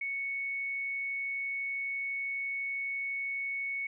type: tone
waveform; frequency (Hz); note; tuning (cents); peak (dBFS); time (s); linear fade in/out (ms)
sine; 2217; C#7; 0; -32; 0.01-3.87; 5
effects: none